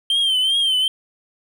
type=tone with vibrato; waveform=triangle; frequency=3136 Hz; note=G7; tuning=in tune; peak=-14 dBFS; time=0.1-0.88 s; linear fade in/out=2 ms; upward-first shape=triangle; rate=2.6 Hz; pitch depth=87 cents each way; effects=none